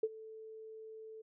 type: tone with ADSR envelope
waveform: sine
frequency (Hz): 440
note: A4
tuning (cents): 0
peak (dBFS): -27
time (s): 0.03-1.22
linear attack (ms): 5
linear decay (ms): 42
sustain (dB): -20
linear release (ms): 12
effects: none